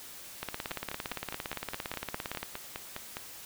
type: two click trains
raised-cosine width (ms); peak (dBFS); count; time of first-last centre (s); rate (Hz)
0.3; -18 / -20; 36 / 13; 0.43-2.43 / 0.71-3.169; 17.5 / 4.88
effects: white hiss -47 dBFS RMS until 3.45 s